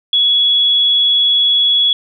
sine tone, 3370 Hz, G#7, 25 cents sharp, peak -9 dBFS, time 0.13-1.93 s, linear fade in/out 2 ms, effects none

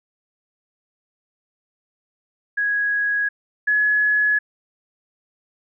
sine tone pair in turn, 1661.2 / 1694.1 Hz, G#6 / G#6, 0 / +34 cents, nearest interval unison, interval 34 cents, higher second, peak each -18 / -15 dBFS, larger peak second, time 2.57-3.29 / 3.67-4.39 s, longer neither, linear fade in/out 10 ms, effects none

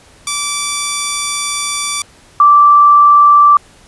5% pulse / sine tone pair in turn, 1162 / 1168.5 Hz, D6 / D6, -19 / -9 cents, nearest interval unison, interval 10 cents, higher second, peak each -3 dBFS, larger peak neither, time 0.27-2.02 / 2.4-3.57 s, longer first, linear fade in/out 2 ms, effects pink hiss -44 dBFS RMS until 3.87 s + resampled to 24000 Hz

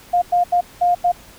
sine tone bursts at uneven times, 707 Hz, F5, 21 cents sharp, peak -12 dBFS, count 5, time 0.13-0.22 / 0.32-0.44 / 0.52-0.61 / 0.81-0.95 / 1.04-1.12 s, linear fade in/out 10 ms, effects pink hiss -44 dBFS RMS until 1.38 s

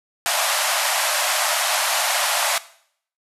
pink band-pass noise, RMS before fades -21 dBFS, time 0.26-2.58 s, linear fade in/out 0 ms, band 580 to 13000 Hz, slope 96 dB/octave, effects noise-tail reverb RT60 0.6 s tail -17 dB re dry

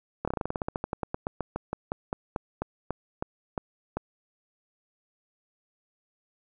slowing click train, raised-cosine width 1 ms, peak -15 dBFS, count 28, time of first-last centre 0.25-3.97 s, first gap 26 ms, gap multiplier 1.11, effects none

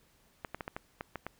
clicks, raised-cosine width 0.5 ms, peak -22 dBFS, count 8, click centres 0.448 / 0.546 / 0.608 / 0.679 / 0.765 / 1.009 / 1.157 / 1.266 s, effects pink hiss -67 dBFS RMS until 1.39 s

